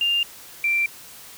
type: tone pair in turn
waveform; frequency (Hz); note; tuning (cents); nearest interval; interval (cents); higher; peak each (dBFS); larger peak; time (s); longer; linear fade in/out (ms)
sine; 2800 / 2354; F7 / D7; +4 / +3; minor third; 301; first; -18 / -18; neither; 0.01-0.23 / 0.64-0.86; neither; 2
effects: white hiss -43 dBFS RMS until 1.37 s